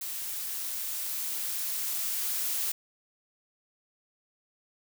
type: noise with level ramp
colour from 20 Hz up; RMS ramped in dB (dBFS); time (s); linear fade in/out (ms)
blue; -36 to -30; 0.01-2.72; 5
effects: none